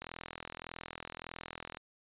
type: click train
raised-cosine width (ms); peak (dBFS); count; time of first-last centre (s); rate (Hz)
0.3; -25; 74; 0.02-1.771; 41.7
effects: resampled to 8000 Hz